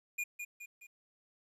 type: tone with echo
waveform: square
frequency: 2431 Hz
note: D#7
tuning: 41 cents flat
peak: -34 dBFS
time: 0.18-0.24 s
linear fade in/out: 10 ms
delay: 210 ms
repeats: 3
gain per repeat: -6 dB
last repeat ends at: 0.87 s
effects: resampled to 32000 Hz + 12-bit